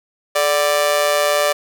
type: tone with amplitude modulation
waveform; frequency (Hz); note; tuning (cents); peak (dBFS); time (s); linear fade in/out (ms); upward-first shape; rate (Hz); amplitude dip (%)
sawtooth; 587.3; D5; 0; -7; 0.35-1.53; 10; sine; 157; 75
effects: none